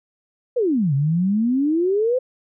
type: exponential two-way sweep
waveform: sine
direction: down then up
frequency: 523.3 to 133.6 to 523.3 Hz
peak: -16 dBFS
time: 0.56-2.19 s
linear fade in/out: 10 ms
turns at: 0.94 s
effects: none